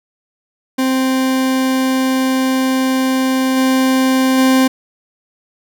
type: tone with level steps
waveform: 40% pulse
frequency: 261.6 Hz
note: C4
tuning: in tune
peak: -12 / -10 / -8 dBFS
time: 0.78-4.68 s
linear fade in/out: 10 ms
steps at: 3.56 / 4.37 s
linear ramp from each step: 20 ms
effects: none